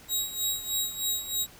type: tone with tremolo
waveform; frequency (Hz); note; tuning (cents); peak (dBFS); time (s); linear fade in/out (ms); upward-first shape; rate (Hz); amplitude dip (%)
15% pulse; 3824; A#7; +43; -18; 0.08-1.47; 50; sine; 3.2; 75
effects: pink hiss -51 dBFS RMS until 1.59 s